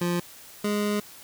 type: tone pair in turn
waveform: 25% pulse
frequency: 174.61 / 207.3 Hz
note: F3 / G#3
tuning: 0 / -3 cents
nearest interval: minor third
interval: 297 cents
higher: second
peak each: -20 dBFS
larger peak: neither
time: 0.01-0.2 / 0.64-1 s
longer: second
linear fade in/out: 5 ms
effects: white hiss -47 dBFS RMS until 1.23 s